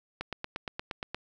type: click train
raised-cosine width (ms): 0.3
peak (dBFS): -18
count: 9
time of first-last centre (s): 0.21-1.146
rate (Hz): 8.55
effects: none